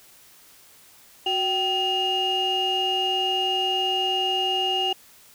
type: tone cluster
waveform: sine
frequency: 370.1 / 771 / 2846 Hz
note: F#4 / G5 / F7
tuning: 0 / -29 / +32 cents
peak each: -28 / -25 / -22 dBFS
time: 1.26-4.93 s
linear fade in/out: 5 ms
effects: tanh soft clip ceiling -16 dBFS + white hiss -52 dBFS RMS until 5.34 s